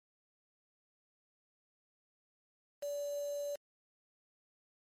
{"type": "tone with quantisation", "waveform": "sine", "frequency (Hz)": 577, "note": "D5", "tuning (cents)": -31, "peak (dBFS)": -36, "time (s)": [2.82, 3.56], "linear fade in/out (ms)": 10, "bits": 8, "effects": ["MP3 64 kbps"]}